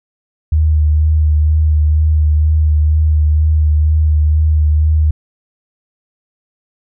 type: tone with vibrato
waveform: sine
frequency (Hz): 76.8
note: D#2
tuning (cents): -22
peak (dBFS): -8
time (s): 0.52-5.11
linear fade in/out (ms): 5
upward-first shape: sine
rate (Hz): 2.1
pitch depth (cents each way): 23
effects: none